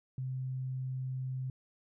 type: tone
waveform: sine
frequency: 130 Hz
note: C3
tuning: 11 cents flat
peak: -34 dBFS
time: 0.18-1.5 s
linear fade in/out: 2 ms
effects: none